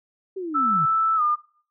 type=linear sweep; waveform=sine; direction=down; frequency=392 to 136.4 Hz; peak=-27 dBFS; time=0.36-0.86 s; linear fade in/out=10 ms
type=tone with pitch glide; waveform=sine; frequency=1318.5 to 1209.1 Hz; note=E6 to D#6; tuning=0 to -50 cents; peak=-18 dBFS; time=0.54-1.36 s; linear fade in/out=20 ms; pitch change=-150 cents; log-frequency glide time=1.16-1.22 s
effects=noise-tail reverb RT60 0.5 s tail -21 dB re dry